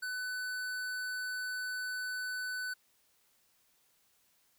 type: tone with hard clipping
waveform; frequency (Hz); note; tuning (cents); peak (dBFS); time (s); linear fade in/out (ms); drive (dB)
sine; 1500; F#6; +23; -37; 0.02-2.74; 10; 16
effects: white hiss -71 dBFS RMS until 4.58 s